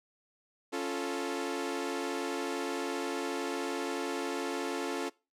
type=chord; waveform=sawtooth; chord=Db augmented; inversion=none; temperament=equal; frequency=277.2 / 349.2 / 440 Hz; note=Db4 / F4 / A4; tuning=0 / 0 / 0 cents; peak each=-33 dBFS; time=0.72-5.1 s; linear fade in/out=20 ms; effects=noise-tail reverb RT60 0.3 s tail -23 dB re dry + low-pass 10000 Hz 12 dB/octave